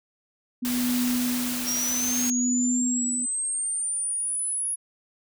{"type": "tone with tremolo", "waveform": "sine", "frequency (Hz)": 246.9, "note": "B3", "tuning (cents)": 0, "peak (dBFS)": -22, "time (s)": [0.62, 3.26], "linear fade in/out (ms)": 10, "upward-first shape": "sine", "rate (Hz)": 0.63, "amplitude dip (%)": 75}
{"type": "noise", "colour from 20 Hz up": "white", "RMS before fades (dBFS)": -31, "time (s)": [0.65, 2.3], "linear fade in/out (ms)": 0}
{"type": "linear sweep", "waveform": "sine", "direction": "up", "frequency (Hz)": [5588, 10510], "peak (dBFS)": -25, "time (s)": [1.66, 4.76], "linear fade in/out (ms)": 20}
{"effects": []}